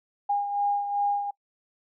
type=beating tone pair; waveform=sine; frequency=812 / 814.6 Hz; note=G#5 / G#5; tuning=-39 / -34 cents; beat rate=2.6 Hz; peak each=-24 / -32 dBFS; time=0.29-1.31 s; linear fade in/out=10 ms; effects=noise-tail reverb RT60 0.1 s tail -23 dB re dry